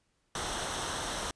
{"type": "noise with comb filter", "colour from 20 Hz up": "pink", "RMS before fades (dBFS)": -35, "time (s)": [0.35, 1.31], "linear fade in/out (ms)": 2, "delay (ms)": 0.42, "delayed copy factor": -0.55, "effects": ["pink hiss -75 dBFS RMS until 1.35 s", "resampled to 22050 Hz"]}